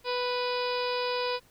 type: harmonic tone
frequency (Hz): 493.9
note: B4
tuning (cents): 0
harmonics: 1 / 2 / 3 / 4 / 5 / 6 / 7 / 8 / 9 / 10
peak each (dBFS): -30 / -33 / -41 / -46 / -38 / -43 / -44 / -40 / -44 / -40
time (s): 0.04-1.4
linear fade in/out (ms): 50
effects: pink hiss -61 dBFS RMS until 1.5 s